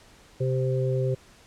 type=harmonic tone; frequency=130 Hz; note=C3; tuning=11 cents flat; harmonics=1 / 3 / 4; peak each=-24 / -29 / -30 dBFS; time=0.4-1.15 s; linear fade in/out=10 ms; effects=pink hiss -54 dBFS RMS until 1.46 s + low-pass 9000 Hz 12 dB/octave